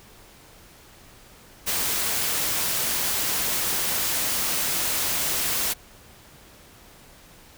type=noise; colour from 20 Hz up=white; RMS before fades=-25 dBFS; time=1.66-5.74 s; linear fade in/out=20 ms; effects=pink hiss -50 dBFS RMS until 7.57 s